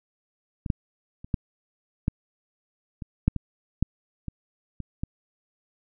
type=clicks; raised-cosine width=5 ms; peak=-17 / -10 / -28 / -11 / -10 / -22 / -6 / -16 / -8 / -20 / -22 / -16 dBFS; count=12; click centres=0.662 / 0.702 / 1.245 / 1.342 / 2.081 / 3.022 / 3.28 / 3.363 / 3.826 / 4.283 / 4.803 / 5.035 s; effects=none